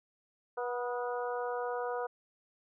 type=harmonic tone with a mistuned harmonic; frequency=243.8 Hz; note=B3; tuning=22 cents flat; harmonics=2 / 3 / 4 / 5 / 6; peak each=-35 / -39 / -41 / -43 / -45 dBFS; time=0.57-2.07 s; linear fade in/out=10 ms; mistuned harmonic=5; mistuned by=+31 cents; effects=none